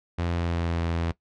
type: tone with pitch glide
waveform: sawtooth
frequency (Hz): 85.9 to 83.84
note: F2 to E2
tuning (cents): -28 to +30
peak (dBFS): -21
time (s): 0.18-1.12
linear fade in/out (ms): 10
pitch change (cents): -42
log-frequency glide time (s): 0.28-0.87
effects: noise-tail reverb RT60 0.1 s tail -19 dB re dry + low-pass 4000 Hz 12 dB/octave